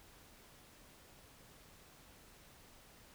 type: silence
effects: pink hiss -61 dBFS RMS until 3.14 s